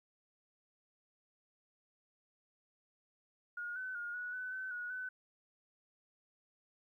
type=tone with pitch steps; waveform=sine; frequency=1433 / 1514 / 1425 / 1467 / 1503 / 1524 / 1456 / 1507 Hz; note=F6 / F#6 / F6 / F#6 / F#6 / G6 / F#6 / F#6; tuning=+44 / +39 / +34 / -15 / +27 / -49 / -28 / +31 cents; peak=-39 dBFS; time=3.57-5.09 s; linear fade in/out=5 ms; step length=190 ms; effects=13-bit